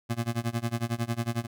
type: tone with tremolo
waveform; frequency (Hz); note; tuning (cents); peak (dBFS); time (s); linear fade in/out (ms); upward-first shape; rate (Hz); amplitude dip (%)
25% pulse; 117; A#2; +7; -21; 0.09-1.47; 20; sine; 11; 95
effects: none